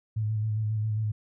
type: tone with vibrato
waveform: sine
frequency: 108.1 Hz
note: A2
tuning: 30 cents flat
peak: -25 dBFS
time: 0.16-1.12 s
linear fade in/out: 10 ms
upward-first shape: square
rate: 7.4 Hz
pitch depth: 27 cents each way
effects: none